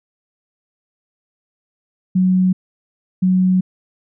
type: tone bursts at uneven times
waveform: sine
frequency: 185 Hz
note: F#3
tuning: in tune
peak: -11 dBFS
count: 2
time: 2.15-2.53 / 3.22-3.61 s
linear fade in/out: 10 ms
effects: none